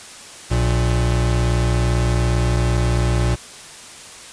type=tone pair together; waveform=square; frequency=60.26 / 118.1 Hz; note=B1 / A#2; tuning=-42 / +23 cents; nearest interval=octave; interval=1165 cents; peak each=-19 dBFS; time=0.5-3.36 s; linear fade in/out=20 ms; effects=white hiss -38 dBFS RMS until 4.32 s + resampled to 22050 Hz